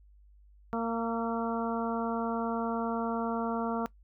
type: harmonic tone with a mistuned harmonic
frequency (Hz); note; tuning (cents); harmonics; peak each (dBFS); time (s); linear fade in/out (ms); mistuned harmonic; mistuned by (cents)
230; A#3; -23; 1 / 2 / 3 / 4 / 5 / 6; -32 / -35 / -37 / -38 / -39 / -40; 0.73-3.86; 0; 6; -22
effects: noise-tail reverb RT60 0.1 s tail -20 dB re dry + added 50 Hz sine -55 dBFS peak until 4.03 s